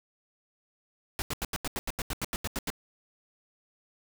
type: noise bursts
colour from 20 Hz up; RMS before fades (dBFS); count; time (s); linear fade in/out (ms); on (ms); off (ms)
pink; -32; 14; 1.19-2.702; 0; 30; 84
effects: none